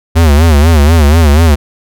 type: tone with vibrato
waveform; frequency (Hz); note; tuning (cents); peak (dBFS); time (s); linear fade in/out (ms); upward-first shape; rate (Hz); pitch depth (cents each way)
square; 77.3; D#2; -11; -4; 0.15-1.56; 20; sine; 4.1; 150
effects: none